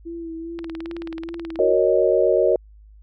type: tone with vibrato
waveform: sine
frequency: 331.6 Hz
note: E4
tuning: 10 cents sharp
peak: -29 dBFS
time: 0.05-1.75 s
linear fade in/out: 20 ms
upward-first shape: sine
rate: 2.5 Hz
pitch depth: 32 cents each way
type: click train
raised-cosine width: 0.3 ms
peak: -20 dBFS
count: 19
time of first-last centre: 0.59-1.558 s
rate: 18.6 Hz
type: chord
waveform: sine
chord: D# minor seventh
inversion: first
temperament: equal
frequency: 370 / 466.2 / 554.4 / 622.3 Hz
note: F#4 / A#4 / C#5 / D#5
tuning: 0 / 0 / 0 / 0 cents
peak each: -20 dBFS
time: 1.59-2.56 s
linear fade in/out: 2 ms
effects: added 52 Hz sine -44 dBFS peak until 3.02 s